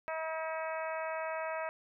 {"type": "harmonic tone", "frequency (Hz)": 320, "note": "D#4", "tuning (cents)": 49, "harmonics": [2, 3, 4, 5, 6, 7, 8], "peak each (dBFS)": [-37, -41, -43, -45, -47, -48, -49], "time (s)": [0.08, 1.69], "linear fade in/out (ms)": 0, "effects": []}